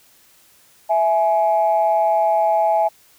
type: tone pair together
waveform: sine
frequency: 659 / 840 Hz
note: E5 / G#5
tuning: -1 / +19 cents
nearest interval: major third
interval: 420 cents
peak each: -16 dBFS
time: 0.89-2.89 s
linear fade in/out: 20 ms
effects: tanh soft clip ceiling -7 dBFS + white hiss -53 dBFS RMS until 3.18 s